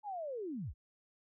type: linear sweep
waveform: sine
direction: down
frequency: 866 to 34.49 Hz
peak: -38 dBFS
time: 0.03-0.74 s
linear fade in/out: 50 ms
effects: none